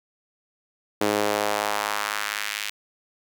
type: tone with high-pass filter sweep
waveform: sawtooth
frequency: 104.2 Hz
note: G#2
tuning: 6 cents sharp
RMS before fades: -26 dBFS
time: 1.01-2.7 s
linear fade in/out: 5 ms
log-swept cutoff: 350 to 2500 Hz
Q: 1.4
effects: none